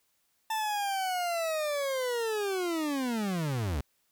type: linear sweep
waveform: 40% pulse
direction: down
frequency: 890 to 63.3 Hz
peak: -28 dBFS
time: 0.5-3.81 s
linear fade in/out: 5 ms
effects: white hiss -73 dBFS RMS until 4.11 s